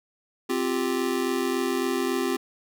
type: chord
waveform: square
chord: C suspended fourth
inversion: none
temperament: just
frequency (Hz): 261.6 / 348.8 / 392.4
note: C4 / F4 / G4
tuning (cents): 0 / -2 / +2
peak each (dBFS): -29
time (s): 0.49-2.37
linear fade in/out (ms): 10
effects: none